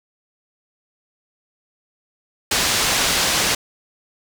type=low-pass noise; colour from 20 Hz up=white; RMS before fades=-19 dBFS; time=2.51-3.55 s; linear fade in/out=5 ms; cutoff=6400 Hz; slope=12 dB/octave; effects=none